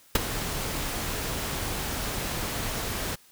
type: noise with ADSR envelope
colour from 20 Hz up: pink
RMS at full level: -18 dBFS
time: 0.15-3.16 s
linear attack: 4 ms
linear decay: 18 ms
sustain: -13 dB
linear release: 16 ms
effects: white hiss -57 dBFS RMS until 3.31 s